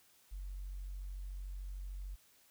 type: tone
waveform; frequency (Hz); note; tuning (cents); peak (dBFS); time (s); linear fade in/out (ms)
sine; 46.75; F#1; +19; -40; 0.31-2.16; 20
effects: tanh soft clip ceiling -36 dBFS + white hiss -67 dBFS RMS until 2.5 s